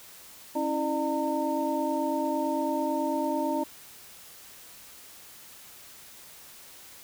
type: tone cluster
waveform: sine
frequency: 273.8 / 322.8 / 601 / 912 Hz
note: C#4 / E4 / D5 / A#5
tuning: -21 / -36 / +40 / -38 cents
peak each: -31 dBFS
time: 0.55-3.64 s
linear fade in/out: 10 ms
effects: white hiss -49 dBFS RMS until 7.03 s